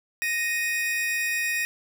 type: tone pair together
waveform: 45% pulse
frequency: 1864.6 / 2489 Hz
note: A#6 / D#7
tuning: 0 / 0 cents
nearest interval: perfect fourth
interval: 500 cents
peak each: -27 dBFS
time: 0.22-1.65 s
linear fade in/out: 0 ms
effects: none